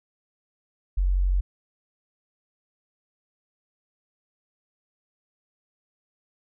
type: tone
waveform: sine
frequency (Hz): 46.11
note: F#1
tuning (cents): -5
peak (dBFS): -19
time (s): 0.97-1.41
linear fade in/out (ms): 10
effects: none